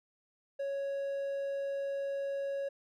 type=tone; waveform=triangle; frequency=554.4 Hz; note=C#5; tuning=in tune; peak=-31 dBFS; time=0.59-2.69 s; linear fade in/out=10 ms; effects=none